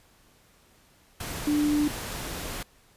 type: tone in noise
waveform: sine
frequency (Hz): 296.3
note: D4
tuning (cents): +15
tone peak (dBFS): -21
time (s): 1.47-1.88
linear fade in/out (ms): 5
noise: pink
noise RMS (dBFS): -35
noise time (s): 1.2-2.63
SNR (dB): +11
effects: pink hiss -60 dBFS RMS until 2.96 s + resampled to 32000 Hz